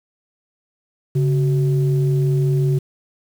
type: tone pair together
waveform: sine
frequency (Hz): 140 / 374.4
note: C#3 / F#4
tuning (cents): +18 / +20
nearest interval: octave + perfect fourth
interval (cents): 1702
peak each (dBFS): -14 / -23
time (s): 1.15-2.79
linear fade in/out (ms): 10
effects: tanh soft clip ceiling -8 dBFS + 7-bit